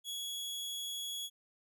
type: tone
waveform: sawtooth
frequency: 3352 Hz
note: G#7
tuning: 15 cents sharp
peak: -35 dBFS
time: 0.04-1.3 s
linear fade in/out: 50 ms
effects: none